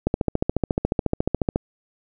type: click train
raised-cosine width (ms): 2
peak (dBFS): -6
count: 22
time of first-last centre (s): 0.07-1.559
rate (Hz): 14.1
effects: none